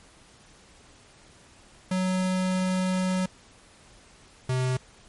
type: tone pair in turn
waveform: square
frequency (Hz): 185.5 / 128.48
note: F#3 / C3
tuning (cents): +5 / -31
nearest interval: tritone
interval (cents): 636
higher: first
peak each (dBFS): -24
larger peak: neither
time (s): 1.91-3.26 / 4.49-4.77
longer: first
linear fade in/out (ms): 5
effects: pink hiss -54 dBFS RMS until 5.08 s + MP3 48 kbps